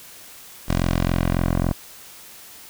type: tone with low-pass filter sweep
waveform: 10% pulse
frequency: 43.65 Hz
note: F1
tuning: in tune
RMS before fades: -21 dBFS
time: 0.68-1.73 s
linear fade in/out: 10 ms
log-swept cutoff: 12000 to 1000 Hz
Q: 0.72
effects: white hiss -43 dBFS RMS until 2.69 s